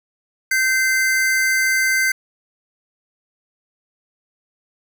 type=tone pair together; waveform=square; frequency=1552.2 / 2072 Hz; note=G6 / C7; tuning=-18 / -17 cents; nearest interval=perfect fourth; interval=501 cents; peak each=-19 dBFS; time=0.51-2.12 s; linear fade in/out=5 ms; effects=none